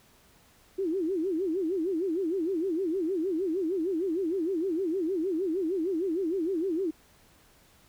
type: tone with vibrato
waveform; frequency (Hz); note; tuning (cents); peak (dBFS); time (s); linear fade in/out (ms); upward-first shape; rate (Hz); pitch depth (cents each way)
sine; 351.1; F4; +9; -26; 0.78-6.91; 10; sine; 6.5; 210
effects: pink hiss -60 dBFS RMS until 7.88 s